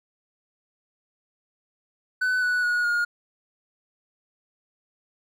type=tone with pitch steps; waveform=triangle; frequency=1504 / 1478.2 / 1452.8 / 1427.8 Hz; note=F#6 / F#6 / F#6 / F6; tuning=+28 / -2 / -32 / +38 cents; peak=-19 dBFS; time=2.21-3.05 s; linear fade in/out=10 ms; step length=210 ms; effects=none